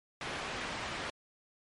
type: low-pass noise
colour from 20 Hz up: white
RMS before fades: -39 dBFS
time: 0.21-1.1 s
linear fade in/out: 2 ms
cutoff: 2400 Hz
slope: 12 dB/octave
effects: MP3 48 kbps